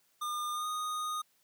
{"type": "tone with pitch glide", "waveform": "square", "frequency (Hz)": [1209, 1237.3], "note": ["D6", "D#6"], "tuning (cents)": [50, -10], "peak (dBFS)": -34, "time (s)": [0.21, 1.22], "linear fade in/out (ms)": 10, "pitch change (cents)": 40, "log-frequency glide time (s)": [0.53, 0.67], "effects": ["white hiss -71 dBFS RMS until 1.43 s", "high-pass 100 Hz 12 dB/octave"]}